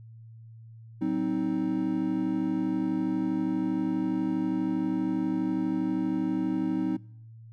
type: chord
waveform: triangle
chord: C diminished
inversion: second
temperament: just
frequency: 188.37 / 261.6 / 314 Hz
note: Gb3 / C4 / Eb4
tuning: +31 / 0 / +16 cents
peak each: -30 / -28 / -26 dBFS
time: 1.01-6.97 s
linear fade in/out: 10 ms
effects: noise-tail reverb RT60 0.7 s tail -24 dB re dry + added 113 Hz sine -45 dBFS peak until 7.52 s